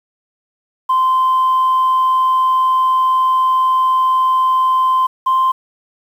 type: tone pair in turn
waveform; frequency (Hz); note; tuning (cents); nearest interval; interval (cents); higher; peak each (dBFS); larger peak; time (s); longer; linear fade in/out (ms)
sine; 1037 / 1044.8; C6 / C6; -16 / -3; unison; 13; second; -9; neither; 0.89-5.07 / 5.26-5.52; first; 10
effects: tanh soft clip ceiling -8 dBFS + 7-bit